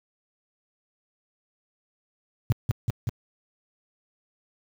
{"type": "tone with echo", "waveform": "sine", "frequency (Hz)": 113.7, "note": "A#2", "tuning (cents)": -43, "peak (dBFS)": -16, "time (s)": [2.5, 2.52], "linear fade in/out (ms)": 0, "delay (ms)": 190, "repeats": 3, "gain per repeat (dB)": -2, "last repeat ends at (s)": 3.09, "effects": ["high-pass 60 Hz 12 dB/octave", "8-bit"]}